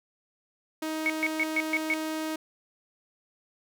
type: tone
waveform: sawtooth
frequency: 314.4 Hz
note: D#4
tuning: 18 cents sharp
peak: -26 dBFS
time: 0.82-2.36 s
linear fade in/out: 5 ms
type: tone bursts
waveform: sine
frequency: 2217 Hz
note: C#7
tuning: in tune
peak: -23 dBFS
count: 6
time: 1.06-1.938 s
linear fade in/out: 0 ms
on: 38 ms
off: 130 ms
effects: none